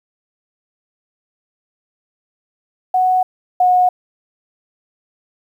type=tone pair in turn; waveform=sine; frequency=740 / 727.7 Hz; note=F#5 / F#5; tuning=0 / -29 cents; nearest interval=unison; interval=29 cents; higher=first; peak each=-11 / -9 dBFS; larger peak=second; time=2.94-3.23 / 3.6-3.89 s; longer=neither; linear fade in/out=5 ms; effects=8-bit